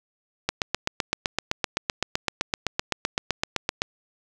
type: click train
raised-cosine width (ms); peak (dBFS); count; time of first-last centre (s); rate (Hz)
0.2; -5; 27; 0.49-3.819; 7.81
effects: none